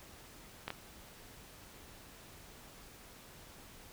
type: clicks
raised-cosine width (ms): 0.3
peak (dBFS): -21 / -22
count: 2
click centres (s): 0.68 / 0.704
effects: pink hiss -55 dBFS RMS until 3.92 s